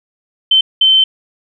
sine tone bursts at uneven times, 3086 Hz, G7, 28 cents flat, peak -6 dBFS, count 2, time 0.51-0.61 / 0.81-1.04 s, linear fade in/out 5 ms, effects none

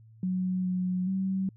sine tone with pitch steps, 184.4 / 182.9 / 190.8 Hz, F#3 / F#3 / G3, -6 / -20 / -47 cents, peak -26 dBFS, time 0.23-1.49 s, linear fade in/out 2 ms, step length 420 ms, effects added 111 Hz sine -51 dBFS peak until 1.56 s

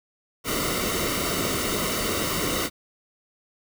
pink noise with comb filter, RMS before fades -26 dBFS, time 0.44-2.7 s, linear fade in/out 50 ms, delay 1.2 ms, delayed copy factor -0.7, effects none

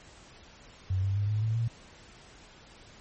sine tone with pitch steps, 94 / 97.94 / 102.04 / 106.31 / 110.76 / 115.39 Hz, F#2 / G2 / G#2 / G#2 / A2 / A#2, +28 / -1 / -30 / +41 / +12 / -17 cents, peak -25 dBFS, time 0.9-1.68 s, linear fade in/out 5 ms, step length 130 ms, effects pink hiss -53 dBFS RMS until 3 s + MP3 32 kbps

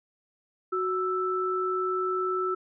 sine tone pair together, 370.3 / 1321 Hz, F#4 / E6, +1 / +3 cents, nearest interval octave + minor seventh, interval 2202 cents, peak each -28 dBFS, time 0.72-2.55 s, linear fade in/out 10 ms, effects none

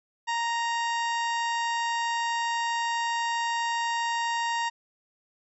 harmonic tone, 932.3 Hz, A#5, in tune, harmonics 1 / 2 / 3 / 4 / 5 / 6 / 7 / 8, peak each -27 / -32 / -37 / -41 / -44 / -43 / -49 / -44 dBFS, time 0.27-4.7 s, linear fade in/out 20 ms, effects none

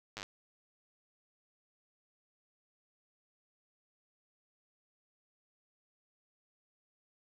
slowing click train, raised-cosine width 0.2 ms, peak -24 dBFS, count 7, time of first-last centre 0.17-0.23 s, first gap 9 ms, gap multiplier 1.04, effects none

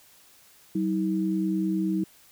sine tone pair together, 190 / 319.5 Hz, F#3 / D#4, +46 / +46 cents, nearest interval major sixth, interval 900 cents, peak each -26 / -26 dBFS, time 0.75-2.04 s, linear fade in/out 5 ms, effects white hiss -56 dBFS RMS until 2.31 s

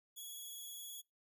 5% pulse tone with vibrato, 3359 Hz, G#7, 19 cents sharp, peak -39 dBFS, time 0.16-1.02 s, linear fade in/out 20 ms, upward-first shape sine, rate 19 Hz, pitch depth 18 cents each way, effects noise-tail reverb RT60 0.2 s tail -25 dB re dry

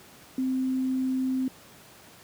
sine tone with quantisation, 260.1 Hz, C4, 10 cents flat, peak -24 dBFS, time 0.38-1.48 s, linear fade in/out 2 ms, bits 9, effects pink hiss -51 dBFS RMS until 2.23 s + high-pass 100 Hz 12 dB/octave

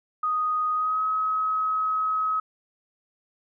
sine tone with pitch glide, 1244.5 to 1275.8 Hz, D#6 to D#6, 0 to +43 cents, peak -22 dBFS, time 0.23-2.4 s, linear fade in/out 5 ms, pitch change +43 cents, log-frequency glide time 0.74-1.02 s, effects none

